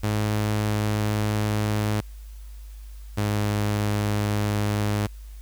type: tone pair in turn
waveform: sawtooth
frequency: 105.8 / 104.1 Hz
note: G#2 / G#2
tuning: +33 / +5 cents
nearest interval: unison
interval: 28 cents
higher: first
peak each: -18 dBFS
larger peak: neither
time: 0.03-2.01 / 3.17-5.07 s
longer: first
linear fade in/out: 10 ms
effects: added 51 Hz sine -37 dBFS peak until 5.41 s + white hiss -56 dBFS RMS until 5.41 s